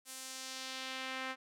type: tone with band-pass filter sweep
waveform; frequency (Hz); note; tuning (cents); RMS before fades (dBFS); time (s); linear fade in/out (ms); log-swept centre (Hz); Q
sawtooth; 261.6; C4; 0; -43; 0.05-1.36; 50; 9800 to 1800; 1.1
effects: none